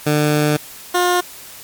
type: tone pair in turn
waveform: 15% pulse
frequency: 150 / 356.8 Hz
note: D3 / F4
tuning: +37 / +37 cents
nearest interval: octave + minor third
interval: 1500 cents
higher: second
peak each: -7 dBFS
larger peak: neither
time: 0.06-0.57 / 0.94-1.21 s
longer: first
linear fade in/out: 10 ms
effects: white hiss -37 dBFS RMS until 1.63 s + MP3 96 kbps